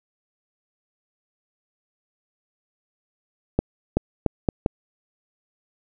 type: accelerating click train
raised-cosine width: 2 ms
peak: -5 dBFS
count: 5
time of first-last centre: 3.59-4.661 s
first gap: 380 ms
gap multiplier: 0.77
effects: none